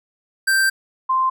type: tone pair in turn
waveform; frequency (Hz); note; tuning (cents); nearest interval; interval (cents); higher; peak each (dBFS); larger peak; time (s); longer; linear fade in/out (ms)
square / sine; 1568 / 1044.2; G6 / C6; 0 / -4; perfect fifth; 704; first; -15; neither; 0.47-0.7 / 1.09-1.3; first; 10
effects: none